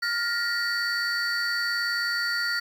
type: tone cluster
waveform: triangle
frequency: 1407 / 1797 / 1896 / 4530 Hz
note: F6 / A6 / A#6 / C#8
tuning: +12 / +36 / +29 / +37 cents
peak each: -26 / -34 / -27 / -27 dBFS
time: 0.02-2.6 s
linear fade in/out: 10 ms
effects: tanh soft clip ceiling -18 dBFS + 9-bit